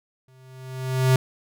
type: tone with exponential growth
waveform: square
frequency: 130 Hz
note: C3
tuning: 11 cents flat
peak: -14 dBFS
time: 0.28-1.16 s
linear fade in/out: 2 ms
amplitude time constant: 190 ms
effects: none